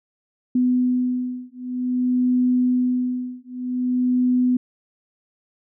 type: beating tone pair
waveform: sine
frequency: 250 / 250.52 Hz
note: B3 / B3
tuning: +21 / +25 cents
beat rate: 0.52 Hz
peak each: -21 dBFS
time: 0.55-4.57 s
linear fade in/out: 5 ms
effects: none